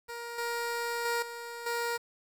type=tone with level steps; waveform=15% pulse; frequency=471 Hz; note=A#4; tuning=18 cents sharp; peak=-32 / -25 / -22 / -33 / -24 dBFS; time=0.08-1.98 s; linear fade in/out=20 ms; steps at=0.38 / 1.05 / 1.22 / 1.66 s; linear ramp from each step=5 ms; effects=9-bit

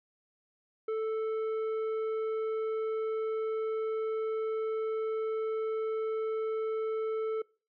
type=tone with tanh clipping; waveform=sine; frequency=440 Hz; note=A4; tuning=in tune; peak=-31 dBFS; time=0.88-7.42 s; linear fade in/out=5 ms; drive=8 dB; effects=noise-tail reverb RT60 0.4 s tail -25 dB re dry

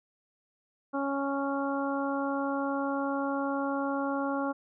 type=harmonic tone; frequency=277.3 Hz; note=C#4; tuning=1 cent sharp; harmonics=1 / 2 / 3 / 4 / 5; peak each=-31 / -34 / -36 / -37 / -38 dBFS; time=0.93-4.53 s; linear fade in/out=20 ms; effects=none

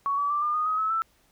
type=tone with pitch steps; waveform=sine; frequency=1119 / 1146.5 / 1174.6 / 1203.5 / 1233 / 1263.3 / 1294.3 / 1326.1 Hz; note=C#6 / D6 / D6 / D6 / D#6 / D#6 / E6 / E6; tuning=+16 / -42 / 0 / +42 / -16 / +26 / -32 / +10 cents; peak=-23 dBFS; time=0.06-1.02 s; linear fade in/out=0 ms; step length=120 ms; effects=pink hiss -64 dBFS RMS until 1.31 s

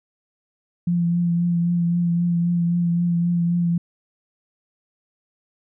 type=tone with vibrato; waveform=sine; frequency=172.2 Hz; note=F3; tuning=24 cents flat; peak=-17 dBFS; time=0.87-3.78 s; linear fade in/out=5 ms; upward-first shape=triangle; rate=3.8 Hz; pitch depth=25 cents each way; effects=none

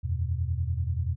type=chord; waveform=sine; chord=E suspended second; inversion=none; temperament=just; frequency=82.41 / 92.71 / 123.61 Hz; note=E2 / F#2 / B2; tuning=0 / +4 / +2 cents; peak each=-28 / -31 / -32 dBFS; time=0.03-1.16 s; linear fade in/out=20 ms; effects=none

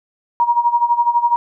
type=tone with tremolo; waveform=sine; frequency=950 Hz; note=A#5; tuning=33 cents sharp; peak=-9 dBFS; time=0.4-1.36 s; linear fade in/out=0 ms; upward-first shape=sine; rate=12 Hz; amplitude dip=80%; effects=none

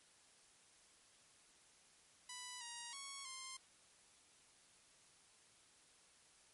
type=tone with pitch steps; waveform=5% pulse; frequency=990 / 946 / 1107 / 1052 Hz; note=B5 / A#5 / C#6 / C6; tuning=+4 / +25 / -3 / +9 cents; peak=-36 dBFS; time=2.29-3.57 s; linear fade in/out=5 ms; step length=320 ms; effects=white hiss -68 dBFS RMS until 6.53 s + MP3 48 kbps

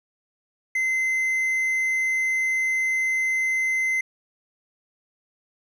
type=tone; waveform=triangle; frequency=2062 Hz; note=C7; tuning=26 cents flat; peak=-19 dBFS; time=0.75-4.01 s; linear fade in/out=5 ms; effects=none

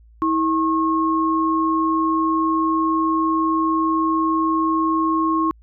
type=tone pair together; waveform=sine; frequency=322.4 / 1084.4 Hz; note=E4 / C#6; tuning=-38 / -38 cents; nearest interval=octave + major sixth; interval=2100 cents; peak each=-19 dBFS; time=0.22-5.51 s; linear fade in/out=0 ms; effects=added 56 Hz sine -46 dBFS peak until 5.62 s

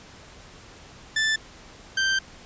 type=tone pair in turn; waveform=sawtooth; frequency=1760 / 1565.1 Hz; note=A6 / G6; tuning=0 / -3 cents; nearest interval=major second; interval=203 cents; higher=first; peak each=-17 dBFS; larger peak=neither; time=1.16-1.36 / 1.97-2.19 s; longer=second; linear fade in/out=5 ms; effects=pink hiss -47 dBFS RMS until 2.45 s + resampled to 16000 Hz

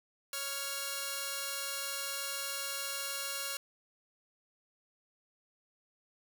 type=tone pair together; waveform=5% pulse; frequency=554.8 / 1396.9 Hz; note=C#5 / F6; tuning=+1 / 0 cents; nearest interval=octave + major third; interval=1599 cents; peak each=-28 / -26 dBFS; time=0.33-3.57 s; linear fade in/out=2 ms; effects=none

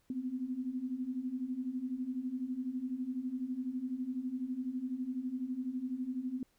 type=beating tone pair; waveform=sine; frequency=246.9 / 258.9 Hz; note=B3 / C4; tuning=0 / -18 cents; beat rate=12 Hz; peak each=-40 / -36 dBFS; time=0.1-6.43 s; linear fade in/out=2 ms; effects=pink hiss -73 dBFS RMS until 6.58 s

